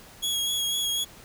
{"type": "tone with vibrato", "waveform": "sawtooth", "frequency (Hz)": 3322, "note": "G#7", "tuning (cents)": 0, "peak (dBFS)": -22, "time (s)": [0.22, 1.05], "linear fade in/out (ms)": 20, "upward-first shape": "sine", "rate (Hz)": 4, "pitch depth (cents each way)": 21, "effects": ["pink hiss -49 dBFS RMS until 1.24 s"]}